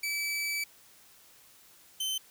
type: tone pair in turn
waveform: sawtooth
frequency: 2304 / 3075 Hz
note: D7 / G7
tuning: -34 / -34 cents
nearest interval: perfect fourth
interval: 500 cents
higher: second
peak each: -27 dBFS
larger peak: neither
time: 0.03-0.64 / 2-2.18 s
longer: first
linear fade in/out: 5 ms
effects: white hiss -58 dBFS RMS until 2.3 s